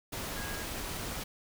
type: tone in noise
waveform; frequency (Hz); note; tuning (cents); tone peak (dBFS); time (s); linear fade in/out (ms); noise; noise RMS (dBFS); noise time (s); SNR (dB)
sine; 1641; G#6; -21; -43; 0.36-0.64; 10; pink; -38; 0.12-1.24; -8
effects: none

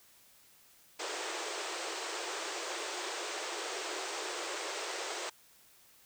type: band-pass noise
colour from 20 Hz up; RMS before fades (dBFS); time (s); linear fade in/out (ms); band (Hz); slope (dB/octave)
pink; -39; 0.99-5.3; 10; 330 to 8600; 96
effects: white hiss -62 dBFS RMS until 6.05 s

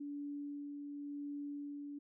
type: tone with tremolo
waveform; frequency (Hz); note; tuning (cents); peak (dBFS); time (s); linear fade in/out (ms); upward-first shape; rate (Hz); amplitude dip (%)
sine; 287.8; D4; -35; -40; 0-1.99; 10; sine; 0.92; 30
effects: none

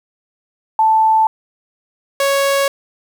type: tone pair in turn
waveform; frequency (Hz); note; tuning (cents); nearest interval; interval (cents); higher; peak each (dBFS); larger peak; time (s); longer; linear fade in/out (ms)
sine / sawtooth; 880 / 554.4; A5 / C#5; 0 / 0; minor sixth; 800; first; -9; neither; 0.79-1.27 / 2.2-2.68; neither; 2
effects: 8-bit

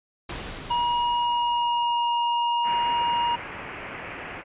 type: noise with exponential decay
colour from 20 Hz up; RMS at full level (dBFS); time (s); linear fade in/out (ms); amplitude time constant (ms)
pink; -32; 0.29-2.96; 5; 580
type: tone with pitch glide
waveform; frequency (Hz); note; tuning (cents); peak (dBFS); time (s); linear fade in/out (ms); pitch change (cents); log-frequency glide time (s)
square; 957 to 948.2; A#5 to A#5; +45 to +29; -22; 0.7-3.36; 10; -16; 1.21-2.09
type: low-pass noise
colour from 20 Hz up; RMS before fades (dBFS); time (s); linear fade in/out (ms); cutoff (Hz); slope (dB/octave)
white; -37; 2.63-4.44; 50; 2600; 48
effects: resampled to 8000 Hz

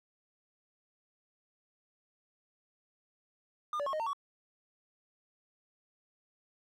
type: tone with pitch steps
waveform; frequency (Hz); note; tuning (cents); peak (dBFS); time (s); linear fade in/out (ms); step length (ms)
triangle; 1210 / 576 / 1087 / 620 / 910 / 1124; D#6 / D5 / C#6 / D#5 / A#5 / C#6; -49 / -34 / -34 / -6 / -42 / +24; -30; 3.73-4.132; 2; 67
effects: none

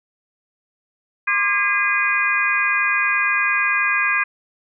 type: tone cluster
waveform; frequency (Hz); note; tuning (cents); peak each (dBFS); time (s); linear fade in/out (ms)
sine; 1062 / 1191 / 1628 / 2046 / 2456; C6 / D6 / G#6 / C7 / D#7; +25 / +24 / -35 / -39 / -23; -28 / -25 / -20 / -23 / -21; 1.27-4.24; 10
effects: none

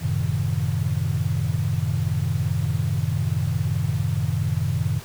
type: chord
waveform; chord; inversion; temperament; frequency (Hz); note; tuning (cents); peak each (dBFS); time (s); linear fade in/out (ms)
sine; F# diminished seventh; none; equal; 92.5 / 110 / 130.81 / 155.56; F#2 / A2 / C3 / Eb3; 0 / 0 / 0 / 0; -26; 0.01-5; 20
effects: pink hiss -41 dBFS RMS until 5.04 s

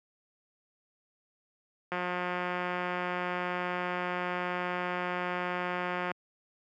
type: click train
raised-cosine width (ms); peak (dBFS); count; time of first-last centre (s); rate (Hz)
0.5; -18; 752; 1.92-6.116; 179
effects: high-pass 150 Hz 12 dB/octave

